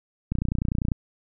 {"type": "click train", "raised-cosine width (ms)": 5, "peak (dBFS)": -12, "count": 19, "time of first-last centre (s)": [0.32, 0.918], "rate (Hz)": 30.1, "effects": []}